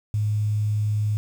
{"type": "tone with quantisation", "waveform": "sine", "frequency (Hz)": 105.6, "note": "G#2", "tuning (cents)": 29, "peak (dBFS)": -20, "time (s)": [0.14, 1.17], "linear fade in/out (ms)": 0, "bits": 8, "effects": []}